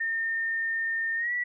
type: tone with pitch glide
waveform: sine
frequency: 1818 to 1948.5 Hz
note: A#6 to B6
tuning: -44 to -24 cents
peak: -26 dBFS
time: 0-1.44 s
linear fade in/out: 10 ms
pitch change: +120 cents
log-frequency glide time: 1.16-1.32 s
effects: none